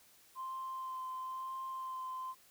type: tone with vibrato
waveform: sine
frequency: 1042 Hz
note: C6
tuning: 7 cents flat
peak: -38 dBFS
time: 0.35-2.35 s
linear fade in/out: 50 ms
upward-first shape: sine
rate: 0.99 Hz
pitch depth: 14 cents each way
effects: tanh soft clip ceiling -35 dBFS + white hiss -64 dBFS RMS until 2.5 s